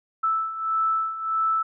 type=beating tone pair; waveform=sine; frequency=1315 / 1316.6 Hz; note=E6 / E6; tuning=-5 / -3 cents; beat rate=1.6 Hz; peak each=-28 / -23 dBFS; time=0.23-1.63 s; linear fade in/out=10 ms; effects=none